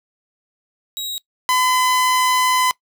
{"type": "tone pair in turn", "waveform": "sawtooth", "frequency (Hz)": [3824, 1012.8], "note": ["A#7", "B5"], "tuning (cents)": [43, 43], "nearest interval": "octave + major seventh", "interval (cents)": 2300, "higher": "first", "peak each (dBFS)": [-21, -11], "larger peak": "second", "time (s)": [[0.97, 1.18], [1.49, 2.71]], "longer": "second", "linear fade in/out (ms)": 0, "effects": ["noise-tail reverb RT60 0.1 s tail -21 dB re dry"]}